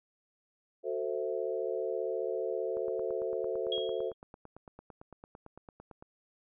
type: chord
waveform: sine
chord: F# half-diminished seventh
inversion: none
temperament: equal with one note detuned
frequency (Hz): 370 / 444.9 / 523.3 / 659.3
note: F#4 / A4 / C5 / E5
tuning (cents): 0 / +19 / 0 / 0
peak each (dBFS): -37 / -35 / -36 / -40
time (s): 0.83-4.13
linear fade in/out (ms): 50
type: click train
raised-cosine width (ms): 1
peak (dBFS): -34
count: 30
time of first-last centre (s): 2.77-6.025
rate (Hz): 8.91
type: tone with exponential decay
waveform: sine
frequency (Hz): 3285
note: G#7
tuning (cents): -20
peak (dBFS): -30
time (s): 3.72-4.14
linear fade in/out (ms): 2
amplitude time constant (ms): 90
effects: none